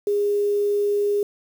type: tone with quantisation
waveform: sine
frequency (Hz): 409.6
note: G#4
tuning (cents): -24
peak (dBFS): -18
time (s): 0.07-1.23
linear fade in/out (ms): 2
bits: 7
effects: none